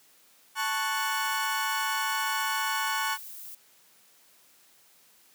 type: chord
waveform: 30% pulse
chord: F# minor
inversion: first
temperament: equal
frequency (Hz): 880 / 1108.7 / 1480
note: A5 / C#6 / F#6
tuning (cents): 0 / 0 / 0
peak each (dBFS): -29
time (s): 0.55-3.18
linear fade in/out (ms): 50
type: noise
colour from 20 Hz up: violet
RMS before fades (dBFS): -43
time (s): 0.96-3.55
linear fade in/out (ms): 5
effects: white hiss -60 dBFS RMS until 5.34 s + high-pass 150 Hz 12 dB/octave